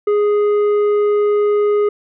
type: tone with tanh clipping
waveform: sine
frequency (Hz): 414.7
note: G#4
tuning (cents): -3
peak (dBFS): -13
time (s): 0.07-1.89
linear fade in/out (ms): 5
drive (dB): 7
effects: none